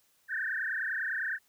sine tone with frequency modulation, 1674 Hz, G#6, 13 cents sharp, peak -30 dBFS, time 0.28-1.39 s, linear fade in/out 50 ms, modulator 29.8 Hz, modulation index 5.7, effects white hiss -69 dBFS RMS until 1.48 s

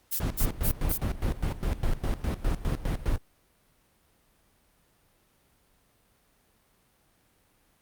violet noise bursts, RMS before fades -28 dBFS, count 4, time 0.11-0.98 s, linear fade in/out 20 ms, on 90 ms, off 170 ms
brown noise with tremolo, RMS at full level -26 dBFS, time 0.2-3.18 s, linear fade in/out 2 ms, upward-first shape square, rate 4.9 Hz, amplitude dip 80%
effects pink hiss -66 dBFS RMS until 7.81 s + Opus 48 kbps

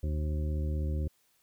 harmonic tone, 76 Hz, D#2, 40 cents flat, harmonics 1 / 2 / 3 / 4 / 5 / 7, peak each -29 / -38 / -44 / -44 / -46 / -47 dBFS, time 0.03-1.08 s, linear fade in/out 5 ms, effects white hiss -70 dBFS RMS until 1.42 s

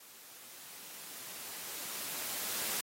white noise with level ramp, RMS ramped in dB -55 to -35 dBFS, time 0-2.81 s, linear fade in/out 5 ms, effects high-pass 150 Hz 12 dB/octave + AAC 48 kbps

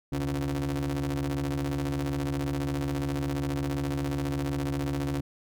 35% pulse ring-modulated tone, 72.1 Hz, D2, 31 cents flat, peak -23 dBFS, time 0.12-5.21 s, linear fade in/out 5 ms, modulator 209 Hz, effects none

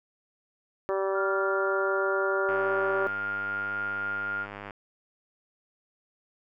harmonic tone, 193.5 Hz, G3, 22 cents flat, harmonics 2 / 3 / 4 / 5 / 6 / 7 / 8 / 9, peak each -28 / -30 / -38 / -37 / -36 / -42 / -48 / -45 dBFS, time 0.89-3.07 s, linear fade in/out 0 ms
sine tone with pitch glide, 1394 to 1410.2 Hz, F6 to F6, -4 to +16 cents, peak -29 dBFS, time 1.13-4.47 s, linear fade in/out 50 ms, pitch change +20 cents, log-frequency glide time 1.39-2.54 s
click train, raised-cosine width 0.5 ms, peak -24 dBFS, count 225, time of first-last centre 2.49-4.708 s, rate 101 Hz
effects none

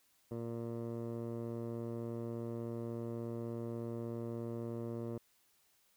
15% pulse tone with low-pass filter, 116.54 Hz, A#2, in tune, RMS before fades -41 dBFS, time 0.31-5.18 s, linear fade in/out 5 ms, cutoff 640 Hz, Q 1.3, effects white hiss -72 dBFS RMS until 5.96 s

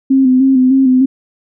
sine tone with vibrato, 261.6 Hz, C4, in tune, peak -6 dBFS, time 0.1-1.06 s, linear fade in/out 10 ms, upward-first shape square, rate 3.3 Hz, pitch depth 38 cents each way, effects none

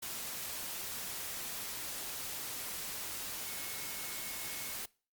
sine tone in noise, 2184 Hz, C#7, 26 cents flat, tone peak -51 dBFS, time 3.46-4.74 s, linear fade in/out 10 ms, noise white, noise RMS -41 dBFS, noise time 0.02-4.86 s, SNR -13 dB, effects noise-tail reverb RT60 0.4 s tail -24 dB re dry + Opus 48 kbps

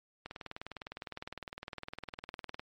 click train, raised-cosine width 0.3 ms, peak -25 dBFS, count 47, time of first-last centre 0.26-2.595 s, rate 19.7 Hz, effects MP3 48 kbps

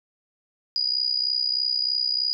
sine tone with amplitude modulation, 4903 Hz, D#8, 26 cents flat, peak -18 dBFS, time 0.76-2.33 s, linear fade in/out 0 ms, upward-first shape sine, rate 63.2 Hz, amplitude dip 80%, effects none

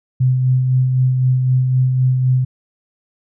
sine tone with tremolo, 128.5 Hz, C3, 31 cents flat, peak -10 dBFS, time 0.2-2.45 s, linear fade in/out 10 ms, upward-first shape sine, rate 3.9 Hz, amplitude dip 35%, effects none

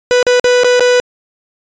45% pulse tone with dropouts, 493.9 Hz, B4, in tune, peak -7 dBFS, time 0.11-1 s, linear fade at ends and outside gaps 0 ms, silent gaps 0.228-0.267 / 0.397-0.443 / 0.635-0.645 / 0.796-0.806 s, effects resampled to 16000 Hz

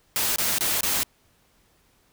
white noise bursts, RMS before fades -24 dBFS, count 4, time 0.16-1.032 s, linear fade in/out 0 ms, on 200 ms, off 24 ms, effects pink hiss -63 dBFS RMS until 2.12 s

